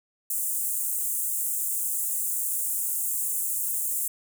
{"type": "high-pass noise", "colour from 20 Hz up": "pink", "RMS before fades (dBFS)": -28, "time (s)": [0.3, 4.08], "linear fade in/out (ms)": 5, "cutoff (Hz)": 7600, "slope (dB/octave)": 48, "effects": []}